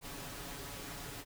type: noise with comb filter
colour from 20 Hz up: pink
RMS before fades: -45 dBFS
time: 0.01-1.25 s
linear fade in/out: 50 ms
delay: 7.1 ms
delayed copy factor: +0.65
effects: none